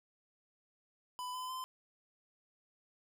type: tone with pitch steps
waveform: square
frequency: 998 / 1013.7 / 1029.6 Hz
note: B5 / B5 / C6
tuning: +18 / +45 / -28 cents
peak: -40 dBFS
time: 1.19-1.64 s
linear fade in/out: 0 ms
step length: 150 ms
effects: none